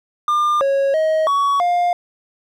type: tone with pitch steps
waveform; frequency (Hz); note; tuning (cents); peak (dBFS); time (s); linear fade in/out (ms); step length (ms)
triangle; 1200 / 550 / 631 / 1124 / 705; D6 / C#5 / D#5 / C#6 / F5; +37 / -14 / +24 / +24 / +16; -12; 0.28-1.93; 2; 330
effects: none